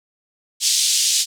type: band-pass noise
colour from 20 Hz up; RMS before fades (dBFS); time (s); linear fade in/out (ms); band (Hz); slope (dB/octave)
white; -18; 0.6-1.26; 50; 3300 to 8100; 24
effects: none